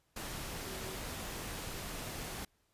sine tone in noise, 380 Hz, F#4, 46 cents sharp, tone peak -48 dBFS, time 0.66-0.95 s, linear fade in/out 5 ms, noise pink, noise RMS -42 dBFS, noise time 0.16-2.45 s, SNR -9 dB, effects pink hiss -75 dBFS RMS until 2.73 s + resampled to 32000 Hz

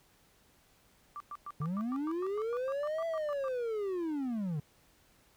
sine tone bursts, 1174.7 Hz, D6, in tune, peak -39 dBFS, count 16, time 1.16-3.482 s, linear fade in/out 0 ms, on 42 ms, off 110 ms
triangle linear two-way sweep, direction up then down, 140.3 to 669 to 140.3 Hz, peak -30 dBFS, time 1.6-4.6 s, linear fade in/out 5 ms, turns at 3.06 s
effects pink hiss -66 dBFS RMS until 5.36 s

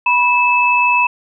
sine tone pair together, 979 / 2614 Hz, B5 / E7, -15 / -15 cents, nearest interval octave + perfect fourth, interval 1700 cents, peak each -13 dBFS, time 0.06-1.07 s, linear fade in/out 5 ms, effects none

